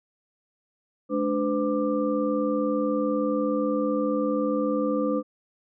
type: tone cluster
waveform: sine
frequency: 213.8 / 293.9 / 507 / 1184 Hz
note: A3 / D4 / B4 / D6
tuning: -49 / +1 / +45 / +14 cents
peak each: -29 / -26 / -26 / -34 dBFS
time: 1.09-5.23 s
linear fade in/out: 50 ms
effects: none